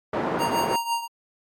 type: band-pass noise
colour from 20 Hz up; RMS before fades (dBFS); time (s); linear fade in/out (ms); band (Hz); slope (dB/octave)
pink; -26; 0.13-0.76; 5; 250 to 1100; 12
type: tone with tremolo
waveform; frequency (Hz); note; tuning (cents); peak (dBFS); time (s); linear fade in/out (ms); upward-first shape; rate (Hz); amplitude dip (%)
square; 932.3; A#5; 0; -21; 0.38-1.08; 50; triangle; 5.9; 80
effects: MP3 64 kbps